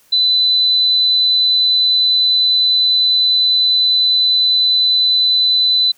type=tone; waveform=sine; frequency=4005 Hz; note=B7; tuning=23 cents sharp; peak=-10 dBFS; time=0.12-5.92 s; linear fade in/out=10 ms; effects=white hiss -53 dBFS RMS until 5.97 s